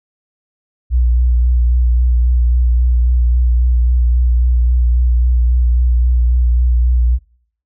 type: tone with vibrato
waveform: sine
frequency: 60.6 Hz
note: B1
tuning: 32 cents flat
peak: -8 dBFS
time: 0.9-7.19 s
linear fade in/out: 50 ms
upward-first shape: sine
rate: 3.7 Hz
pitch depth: 29 cents each way
effects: noise-tail reverb RT60 0.6 s tail -22 dB re dry + tanh soft clip ceiling -5 dBFS